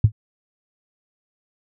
sine tone with exponential decay, 107.6 Hz, A2, 38 cents flat, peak -5 dBFS, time 0.04-0.12 s, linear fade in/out 5 ms, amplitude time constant 16 ms, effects tanh soft clip ceiling -1 dBFS

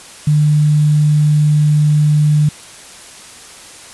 sine tone with quantisation, 150 Hz, D3, 37 cents sharp, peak -8 dBFS, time 0.27-2.49 s, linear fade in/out 5 ms, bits 6, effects white hiss -36 dBFS RMS until 3.93 s + resampled to 24000 Hz

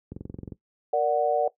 click train, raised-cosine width 3 ms, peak -23 dBFS, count 10, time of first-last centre 0.12-0.522 s, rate 22.4 Hz
sine chord, Bb augmented, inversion none, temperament equal, 466.2 / 587.3 / 740 Hz, Bb4 / D5 / F#5, 0 / 0 / 0 cents, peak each -26 / -24 / -24 dBFS, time 0.93-1.48 s, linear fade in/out 5 ms
effects noise-tail reverb RT60 0.1 s tail -17 dB re dry + high-pass 60 Hz 12 dB/octave

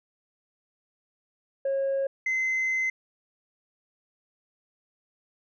sine tone pair in turn, 545 / 2058 Hz, C#5 / C7, -29 / -29 cents, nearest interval octave + major seventh, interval 2300 cents, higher second, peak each -22 dBFS, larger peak neither, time 1.65-2.07 / 2.26-2.9 s, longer second, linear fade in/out 5 ms, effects tanh soft clip ceiling -22 dBFS

